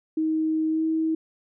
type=tone with pitch glide; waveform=sine; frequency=315.7 to 319.9 Hz; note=D#4 to D#4; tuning=+25 to +48 cents; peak=-21 dBFS; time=0.17-1.15 s; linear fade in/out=5 ms; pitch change=+23 cents; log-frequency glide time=0.69-0.84 s; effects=none